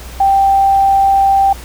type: tone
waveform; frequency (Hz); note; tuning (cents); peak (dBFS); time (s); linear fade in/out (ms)
sine; 784; G5; 0; -7; 0.2-1.53; 5
effects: added 60 Hz sine -29 dBFS peak until 1.64 s + pink hiss -34 dBFS RMS until 1.64 s